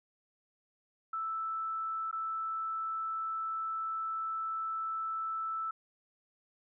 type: tone with dropouts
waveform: sine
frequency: 1318.5 Hz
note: E6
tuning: in tune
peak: -33 dBFS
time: 1.13-5.71 s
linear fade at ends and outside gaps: 5 ms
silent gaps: 2.113-2.127 s
effects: none